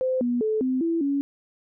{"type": "tone with pitch steps", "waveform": "sine", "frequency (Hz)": [516, 242.7, 434.3, 258.1, 332.6, 280.5], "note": ["C5", "B3", "A4", "C4", "E4", "C#4"], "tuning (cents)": [-24, -30, -23, -23, 16, 21], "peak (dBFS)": -21, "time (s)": [0.01, 1.21], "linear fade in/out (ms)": 0, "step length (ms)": 200, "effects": []}